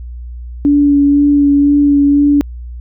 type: tone with vibrato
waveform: sine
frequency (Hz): 286.3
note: D4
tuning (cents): -44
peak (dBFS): -6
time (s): 0.65-2.41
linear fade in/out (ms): 0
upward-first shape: sine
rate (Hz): 2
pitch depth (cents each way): 15
effects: added 60 Hz sine -24 dBFS peak until 2.8 s